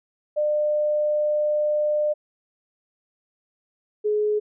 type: tone pair in turn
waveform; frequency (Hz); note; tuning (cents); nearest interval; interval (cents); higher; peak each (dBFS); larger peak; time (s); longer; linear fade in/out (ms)
sine; 600 / 421.6; D5 / G#4; +37 / +26; tritone; 611; first; -19; neither; 0.36-2.14 / 4.04-4.4; first; 20
effects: none